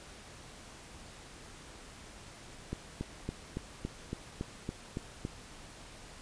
click train, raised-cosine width 3 ms, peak -22 dBFS, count 10, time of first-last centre 2.73-5.251 s, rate 3.57 Hz, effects pink hiss -51 dBFS RMS until 6.21 s + resampled to 22050 Hz

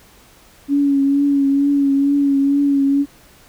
sine tone with vibrato, 280 Hz, C#4, 18 cents sharp, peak -12 dBFS, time 0.68-3.06 s, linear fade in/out 50 ms, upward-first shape triangle, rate 2.2 Hz, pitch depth 35 cents each way, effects pink hiss -48 dBFS RMS until 3.48 s

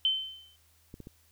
sine tone with exponential decay, 3079 Hz, G7, 32 cents flat, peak -21 dBFS, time 0.05-0.56 s, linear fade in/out 1 ms, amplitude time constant 110 ms
clicks, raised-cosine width 3 ms, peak -31 dBFS, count 3, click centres 0.941 / 1.003 / 1.071 s
effects added 80 Hz sine -66 dBFS peak until 1.31 s + white hiss -66 dBFS RMS until 1.31 s

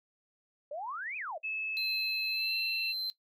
sine exponential two-way sweep, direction up then down, 554.4 to 2606 to 580 Hz, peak -36 dBFS, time 0.71-1.38 s, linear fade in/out 5 ms, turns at 1.17 s
sine tone with pitch glide, 2600 to 2685 Hz, E7 to E7, -24 to +31 cents, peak -33 dBFS, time 1.43-2.93 s, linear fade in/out 20 ms, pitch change +55 cents, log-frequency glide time 2.3-2.54 s
triangle tone with tremolo, 4096 Hz, C8, 38 cents flat, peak -31 dBFS, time 1.77-3.1 s, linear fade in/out 0 ms, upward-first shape triangle, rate 1.7 Hz, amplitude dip 25%
effects noise-tail reverb RT60 0.1 s tail -17 dB re dry

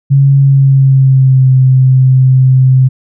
sine tone with pitch glide, 138.1 to 130.35 Hz, C#3 to C3, -6 to -6 cents, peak -3 dBFS, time 0.1-2.89 s, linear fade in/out 20 ms, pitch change -100 cents, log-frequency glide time 0.39-1.51 s, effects none

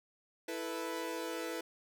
sawtooth chord, E suspended fourth, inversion none, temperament equal, 329.6 / 440 / 493.9 Hz, E4 / A4 / B4, 0 / 0 / 0 cents, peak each -37 / -40 / -37 dBFS, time 0.48-1.61 s, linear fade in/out 5 ms, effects none

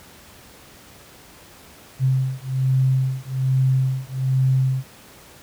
sine beating tone pair, 130.81 / 132.01 Hz, C3 / C3, 0 / +16 cents, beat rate 1.2 Hz, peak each -20 dBFS, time 1.99-4.84 s, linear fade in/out 50 ms, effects pink hiss -46 dBFS RMS until 5.42 s + high-pass 60 Hz 12 dB/octave

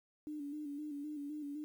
sine tone with vibrato, 293.7 Hz, D4, in tune, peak -40 dBFS, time 0.27-1.64 s, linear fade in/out 0 ms, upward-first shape square, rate 3.9 Hz, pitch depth 48 cents each way, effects 11-bit

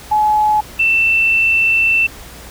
sine tone pair in turn, 850 / 2675 Hz, G#5 / E7, +40 / +25 cents, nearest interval octave + minor sixth, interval 1985 cents, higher second, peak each -10 dBFS, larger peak neither, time 0.11-0.61 / 0.79-2.07 s, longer second, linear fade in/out 10 ms, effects added 60 Hz sine -39 dBFS peak until 2.5 s + pink hiss -36 dBFS RMS until 2.5 s

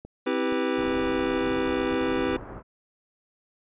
click train, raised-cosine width 2 ms, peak -27 dBFS, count 4, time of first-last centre 0.05-1.472 s, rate 2.11 Hz
square chord, C major seventh, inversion none, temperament equal with one note detuned, 261.6 / 325.8 / 392 / 493.9 Hz, C4 / E4 / G4 / B4, 0 / -20 / 0 / 0 cents, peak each -30 dBFS, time 0.26-2.37 s, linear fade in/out 10 ms
pink low-pass noise, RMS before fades -39 dBFS, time 0.75-2.63 s, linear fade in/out 50 ms, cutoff 1400 Hz, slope 24 dB/octave
effects resampled to 8000 Hz

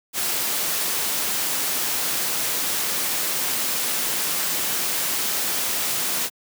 white noise, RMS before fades -24 dBFS, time 0.13-6.3 s, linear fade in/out 50 ms, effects high-pass 150 Hz 12 dB/octave

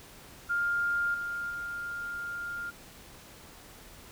sine tone with level steps, 1404 Hz, F6, 9 cents sharp, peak -26 / -32 / -34 dBFS, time 0.49-2.71 s, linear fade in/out 20 ms, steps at 1.14 / 1.5 s, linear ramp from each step 5 ms, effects pink hiss -51 dBFS RMS until 4.11 s

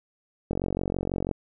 click train, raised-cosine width 2 ms, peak -14 dBFS, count 38, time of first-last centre 0.51-1.313 s, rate 46.1 Hz, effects none

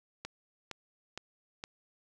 click train, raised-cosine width 0.2 ms, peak -22 dBFS, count 4, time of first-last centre 0.25-1.639 s, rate 2.16 Hz, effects none

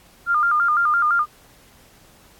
sine tone with vibrato, 1300 Hz, E6, 24 cents flat, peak -15 dBFS, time 0.26-1.26 s, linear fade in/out 50 ms, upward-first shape square, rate 5.9 Hz, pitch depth 120 cents each way, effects pink hiss -52 dBFS RMS until 2.39 s + AAC 64 kbps

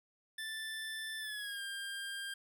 25% pulse tone with pitch glide, 1764 to 1599 Hz, A6 to G6, +4 to +34 cents, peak -36 dBFS, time 0.38-2.34 s, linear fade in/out 5 ms, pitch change -170 cents, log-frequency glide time 1.19-1.61 s, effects none

